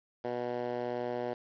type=tone with band-pass filter; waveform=10% pulse; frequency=122 Hz; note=B2; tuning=21 cents flat; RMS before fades=-35 dBFS; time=0.24-1.34 s; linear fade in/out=10 ms; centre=570 Hz; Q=1.1; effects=resampled to 11025 Hz + 9-bit